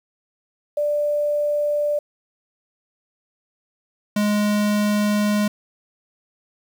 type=tone pair in turn; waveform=sine / square; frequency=589 / 208.2 Hz; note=D5 / G#3; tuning=+5 / +5 cents; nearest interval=octave + tritone; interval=1800 cents; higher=first; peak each=-18 dBFS; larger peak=neither; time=0.77-1.99 / 4.16-5.48 s; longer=second; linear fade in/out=5 ms; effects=8-bit